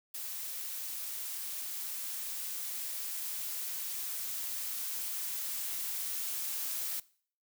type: noise with level ramp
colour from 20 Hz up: blue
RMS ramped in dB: -40 to -36 dBFS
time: 0.14-7 s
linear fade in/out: 5 ms
effects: noise-tail reverb RT60 0.5 s tail -21 dB re dry